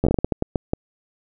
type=slowing click train; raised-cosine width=2 ms; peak=-6 dBFS; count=12; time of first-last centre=0.04-0.734 s; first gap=11 ms; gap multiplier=1.32; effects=none